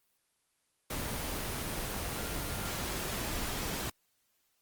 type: tone in noise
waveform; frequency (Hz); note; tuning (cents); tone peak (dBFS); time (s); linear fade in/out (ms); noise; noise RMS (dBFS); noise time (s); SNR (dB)
sine; 1396.9; F6; 0; -47; 2.17-2.71; 5; pink; -36; 0.9-3.9; -14
effects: white hiss -75 dBFS RMS until 4.61 s + Opus 24 kbps